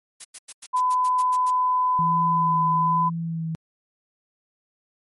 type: noise bursts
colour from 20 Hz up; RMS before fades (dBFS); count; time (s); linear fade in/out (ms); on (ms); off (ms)
blue; -35; 10; 0.2-1.507; 10; 47; 93
type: tone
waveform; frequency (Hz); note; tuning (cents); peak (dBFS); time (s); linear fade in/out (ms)
sine; 1006; B5; +32; -18; 0.73-3.1; 20
type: tone with vibrato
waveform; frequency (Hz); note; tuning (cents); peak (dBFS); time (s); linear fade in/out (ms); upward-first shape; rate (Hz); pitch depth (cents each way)
sine; 164; E3; -9; -25; 1.99-3.55; 0; sine; 1.1; 29
effects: MP3 48 kbps